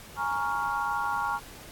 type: chord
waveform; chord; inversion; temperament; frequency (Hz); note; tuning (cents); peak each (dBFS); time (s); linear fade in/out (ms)
sine; Bb minor seventh; third; equal; 830.6 / 932.3 / 1108.7 / 1396.9; Ab5 / Bb5 / Db6 / F6; 0 / 0 / 0 / 0; -32; 0.16-1.4; 50
effects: pink hiss -47 dBFS RMS until 1.71 s + AAC 64 kbps